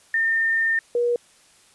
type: tone pair in turn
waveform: sine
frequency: 1812 / 479.9 Hz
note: A#6 / B4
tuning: -50 / -50 cents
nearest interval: octave + major seventh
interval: 2300 cents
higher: first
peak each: -18 dBFS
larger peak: neither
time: 0.14-0.79 / 0.95-1.16 s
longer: first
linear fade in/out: 2 ms
effects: white hiss -55 dBFS RMS until 1.74 s + resampled to 24000 Hz